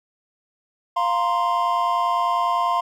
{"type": "chord", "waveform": "triangle", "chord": "F suspended fourth", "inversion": "none", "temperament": "equal with one note detuned", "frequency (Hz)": [698.5, 936.6, 1046.5], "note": ["F5", "Bb5", "C6"], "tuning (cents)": [0, 8, 0], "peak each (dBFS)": [-22, -23, -19], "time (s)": [0.96, 2.81], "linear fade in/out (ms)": 10, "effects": []}